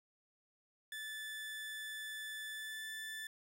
30% pulse tone with pitch glide, 1745 to 1756.1 Hz, A6 to A6, -15 to -4 cents, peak -40 dBFS, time 0.92-3.27 s, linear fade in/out 2 ms, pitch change +11 cents, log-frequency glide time 2.52-2.9 s, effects none

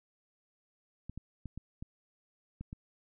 clicks, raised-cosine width 5 ms, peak -29 dBFS, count 7, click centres 1.096 / 1.176 / 1.457 / 1.576 / 1.825 / 2.61 / 2.729 s, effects none

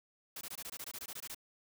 white noise bursts, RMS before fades -44 dBFS, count 14, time 0.36-1.347 s, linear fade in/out 5 ms, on 51 ms, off 21 ms, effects none

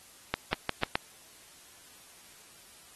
accelerating click train, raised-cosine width 0.3 ms, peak -10 dBFS, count 5, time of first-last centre 0.34-0.955 s, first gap 190 ms, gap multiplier 0.86, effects white hiss -55 dBFS RMS until 2.95 s + AAC 32 kbps

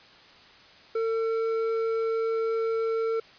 sine tone with hard clipping, 450.6 Hz, A4, 41 cents sharp, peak -26 dBFS, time 0.95-3.2 s, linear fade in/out 5 ms, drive 7 dB, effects white hiss -52 dBFS RMS until 3.38 s + resampled to 11025 Hz

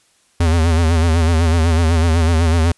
square tone with vibrato, 82.41 Hz, E2, in tune, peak -12 dBFS, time 0.4-2.72 s, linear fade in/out 5 ms, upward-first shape sine, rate 8 Hz, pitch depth 79 cents each way, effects white hiss -57 dBFS RMS until 2.77 s + resampled to 24000 Hz

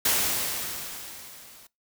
white noise with level ramp, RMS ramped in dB -22 to -51 dBFS, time 0.05-1.67 s, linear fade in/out 5 ms, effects noise-tail reverb RT60 0.2 s tail -22 dB re dry

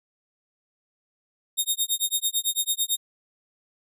15% pulse tone with tremolo, 3702 Hz, A#7, 13 cents flat, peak -13 dBFS, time 1.57-2.97 s, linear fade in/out 20 ms, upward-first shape sine, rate 9 Hz, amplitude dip 100%, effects none

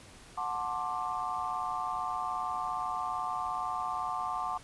sine chord, D dominant seventh, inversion first, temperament just, 734.2 / 881 / 1057.2 / 1174.7 Hz, F#5 / A5 / C6 / D6, -14 / +2 / +18 / 0 cents, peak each -37 / -38 / -37 / -36 dBFS, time 0.37-4.58 s, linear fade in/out 10 ms, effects pink hiss -53 dBFS RMS until 4.63 s + resampled to 24000 Hz

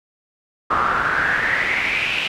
brown noise with band-pass filter sweep, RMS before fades -20 dBFS, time 0.7-2.28 s, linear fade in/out 10 ms, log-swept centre 1200 to 2800 Hz, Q 6.4, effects none

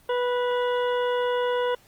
harmonic tone with a mistuned harmonic, 491.8 Hz, B4, 7 cents flat, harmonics 1 / 2 / 3 / 4 / 6 / 7, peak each -23 / -29 / -34 / -40 / -39 / -42 dBFS, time 0.09-1.75 s, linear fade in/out 5 ms, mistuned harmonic 6, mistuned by -35 cents, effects pink hiss -57 dBFS RMS until 1.87 s + Opus 24 kbps

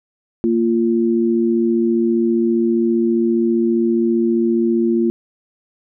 sine tone pair together, 230.8 / 345.8 Hz, A#3 / F4, -17 / -17 cents, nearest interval perfect fifth, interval 700 cents, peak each -16 dBFS, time 0.44-5.1 s, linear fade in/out 0 ms, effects none

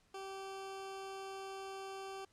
20% pulse tone, 387.5 Hz, G4, 20 cents flat, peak -39 dBFS, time 0.14-2.25 s, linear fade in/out 5 ms, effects pink hiss -72 dBFS RMS until 2.32 s + low-pass 9000 Hz 12 dB/octave

